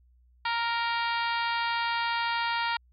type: harmonic tone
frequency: 466.2 Hz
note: A#4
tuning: in tune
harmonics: 2 / 3 / 4 / 5 / 6 / 7 / 8 / 9 / 10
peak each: -29 / -33 / -35 / -37 / -39 / -40 / -41 / -42 / -43 dBFS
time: 0.45-2.77 s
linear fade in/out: 5 ms
effects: added 61 Hz sine -58 dBFS peak until 2.92 s